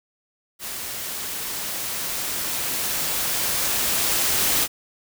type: noise with level ramp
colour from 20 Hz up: white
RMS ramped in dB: -32 to -20 dBFS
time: 0.59-4.68 s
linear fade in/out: 50 ms
effects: none